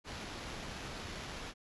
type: noise with sample-and-hold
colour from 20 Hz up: pink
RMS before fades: -44 dBFS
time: 0.04-1.54 s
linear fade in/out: 50 ms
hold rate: 8820 Hz
effects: resampled to 24000 Hz